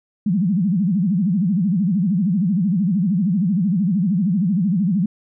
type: tone with vibrato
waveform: sine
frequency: 188.2 Hz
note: F#3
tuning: 30 cents sharp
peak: -15 dBFS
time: 0.26-5.06 s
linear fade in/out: 5 ms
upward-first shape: sine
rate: 13 Hz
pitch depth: 240 cents each way
effects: none